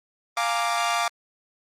sawtooth chord, Bb dominant seventh, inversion second, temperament equal, 698.5 / 830.6 / 932.3 / 1174.7 Hz, F5 / Ab5 / Bb5 / D6, 0 / 0 / 0 / 0 cents, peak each -22 / -28 / -27 / -22 dBFS, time 0.37-1.08 s, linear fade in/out 2 ms, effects low-pass 9000 Hz 12 dB/octave + Opus 32 kbps

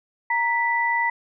sine tone pair together, 932.3 / 1975.5 Hz, A#5 / B6, 0 / 0 cents, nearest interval octave + minor second, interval 1300 cents, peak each -22 dBFS, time 0.3-1.1 s, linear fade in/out 5 ms, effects none

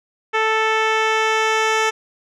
10% pulse tone with low-pass filter sweep, 440 Hz, A4, in tune, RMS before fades -18 dBFS, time 0.33-1.91 s, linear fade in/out 20 ms, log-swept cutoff 2800 to 6100 Hz, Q 0.87, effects none

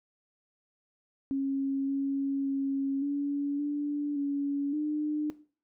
sine tone with pitch steps, 272.8 / 275.4 / 273.7 / 284.5 / 291.2 / 282.7 / 301 Hz, C#4 / C#4 / C#4 / C#4 / D4 / C#4 / D4, -28 / -11 / -22 / +45 / -15 / +34 / +43 cents, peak -27 dBFS, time 1.31-5.3 s, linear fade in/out 0 ms, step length 570 ms, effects noise-tail reverb RT60 0.4 s tail -17 dB re dry

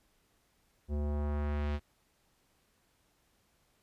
square tone with low-pass filter sweep, 73.42 Hz, D2, in tune, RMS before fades -33 dBFS, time 0.88-1.8 s, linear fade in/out 50 ms, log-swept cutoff 440 to 3700 Hz, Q 0.95, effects pink hiss -72 dBFS RMS until 3.82 s + resampled to 32000 Hz

